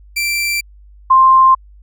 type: tone pair in turn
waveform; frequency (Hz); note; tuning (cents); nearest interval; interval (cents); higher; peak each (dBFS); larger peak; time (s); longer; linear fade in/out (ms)
sawtooth / sine; 2349 / 1051.2; D7 / C6; 0 / +8; octave + major second; 1392; first; -12 / -5; second; 0.16-0.61 / 1.1-1.55; neither; 10
effects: added 50 Hz sine -39 dBFS peak until 1.82 s